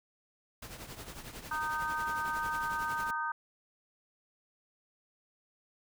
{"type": "noise with tremolo", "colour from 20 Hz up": "pink", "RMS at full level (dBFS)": -43, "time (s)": [0.62, 3.11], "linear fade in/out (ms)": 5, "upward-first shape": "triangle", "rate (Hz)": 11, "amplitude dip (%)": 70}
{"type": "harmonic tone", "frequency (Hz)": 308.8, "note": "D#4", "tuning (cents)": -13, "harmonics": [3, 4, 5], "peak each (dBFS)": [-36, -36, -36], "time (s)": [1.51, 3.32], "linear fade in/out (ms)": 5}
{"effects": []}